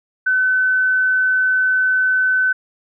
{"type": "tone", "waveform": "sine", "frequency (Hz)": 1515, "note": "F#6", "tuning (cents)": 40, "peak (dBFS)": -13, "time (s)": [0.26, 2.53], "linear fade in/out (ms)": 10, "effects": []}